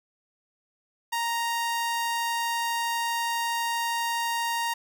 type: tone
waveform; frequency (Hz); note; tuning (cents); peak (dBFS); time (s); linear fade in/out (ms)
sawtooth; 932.3; A#5; 0; -22; 1.12-4.74; 10
effects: none